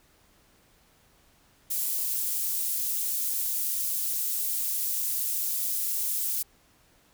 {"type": "high-pass noise", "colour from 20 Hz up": "pink", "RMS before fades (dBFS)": -29, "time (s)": [1.7, 6.43], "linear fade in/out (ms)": 10, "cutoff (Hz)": 12000, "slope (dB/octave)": 12, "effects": ["pink hiss -62 dBFS RMS until 7.13 s"]}